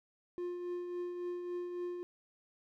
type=tone with tremolo; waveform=triangle; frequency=353.7 Hz; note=F4; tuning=22 cents sharp; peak=-33 dBFS; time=0.38-2.03 s; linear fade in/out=0 ms; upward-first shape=triangle; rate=3.6 Hz; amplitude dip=45%; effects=none